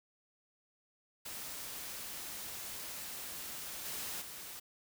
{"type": "noise with level steps", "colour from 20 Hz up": "white", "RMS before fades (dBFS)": [-44, -41, -47], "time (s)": [1.25, 4.6], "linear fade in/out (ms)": 10, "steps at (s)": [3.85, 4.21], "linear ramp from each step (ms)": 10, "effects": []}